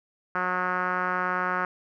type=tone with low-pass filter; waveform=5% pulse; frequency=181.9 Hz; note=F#3; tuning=29 cents flat; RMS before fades=-27 dBFS; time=0.35-1.65 s; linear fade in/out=2 ms; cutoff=1400 Hz; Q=3.1; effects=none